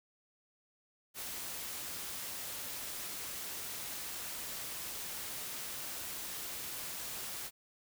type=noise; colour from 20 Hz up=white; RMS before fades=-42 dBFS; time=1.14-7.51 s; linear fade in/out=50 ms; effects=none